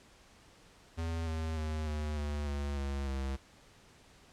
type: tone with pitch steps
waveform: square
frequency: 82.41 / 80.06 / 77.78 / 75.57 / 73.42 / 71.33 / 69.3 / 67.33 Hz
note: E2 / D#2 / D#2 / D#2 / D2 / D2 / C#2 / C#2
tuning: 0 / +50 / 0 / -50 / 0 / -50 / 0 / -50 cents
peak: -34 dBFS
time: 0.97-3.37 s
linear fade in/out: 20 ms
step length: 300 ms
effects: pink hiss -60 dBFS RMS until 4.32 s + low-pass 8000 Hz 12 dB/octave